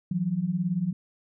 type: beating tone pair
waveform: sine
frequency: 164.81 / 182.81 Hz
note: E3 / F#3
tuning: 0 / -21 cents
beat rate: 18 Hz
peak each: -29 / -26 dBFS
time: 0.11-0.93 s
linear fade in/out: 5 ms
effects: none